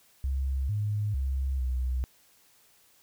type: tone with pitch steps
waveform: sine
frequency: 67 / 104.6 / 66.9 / 63.3 Hz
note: C2 / G#2 / C2 / B1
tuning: +42 / +13 / +39 / +43 cents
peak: -26 dBFS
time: 0.24-2.04 s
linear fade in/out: 0 ms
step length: 450 ms
effects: white hiss -62 dBFS RMS until 3.02 s